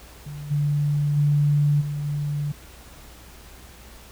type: tone with level steps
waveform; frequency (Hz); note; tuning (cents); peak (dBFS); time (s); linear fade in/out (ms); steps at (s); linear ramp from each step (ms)
sine; 146.1; D3; -9; -32 / -19 / -16 / -25 / -23; 0.26-2.52; 5; 0.5 / 1.16 / 1.8 / 2.04; 20
effects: added 60 Hz sine -47 dBFS peak until 4.11 s + pink hiss -47 dBFS RMS until 4.11 s